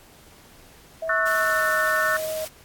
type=tone with pitch glide; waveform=sine; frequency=649 to 628.3 Hz; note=E5 to D#5; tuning=-27 to +17 cents; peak=-26 dBFS; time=1.02-2.45 s; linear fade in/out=5 ms; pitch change=-56 cents; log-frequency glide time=1.23-1.69 s
type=chord; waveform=sine; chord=F# minor seventh; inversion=second; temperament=equal with one note detuned; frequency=1108.7 / 1318.5 / 1480 / 1793.9 Hz; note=C#6 / E6 / F#6 / A6; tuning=0 / 0 / 0 / +33 cents; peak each=-29 / -27 / -24 / -24 dBFS; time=1.09-2.17 s; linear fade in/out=5 ms
type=noise; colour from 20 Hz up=white; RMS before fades=-36 dBFS; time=1.26-2.48 s; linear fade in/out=5 ms
effects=pink hiss -51 dBFS RMS until 2.64 s + AAC 64 kbps